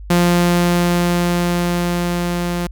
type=tone with level ramp; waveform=sawtooth; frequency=174.7 Hz; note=F3; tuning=1 cent sharp; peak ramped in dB=-7 to -15 dBFS; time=0.1-2.67 s; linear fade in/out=5 ms; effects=added 50 Hz sine -30 dBFS peak until 2.71 s